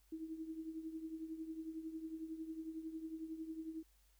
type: tone with tremolo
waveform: sine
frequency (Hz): 320.6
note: E4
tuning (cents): -48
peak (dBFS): -40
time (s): 0.12-3.83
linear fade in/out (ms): 5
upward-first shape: triangle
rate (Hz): 11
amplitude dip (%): 75
effects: added 50 Hz sine -69 dBFS peak until 4.19 s + white hiss -75 dBFS RMS until 4.19 s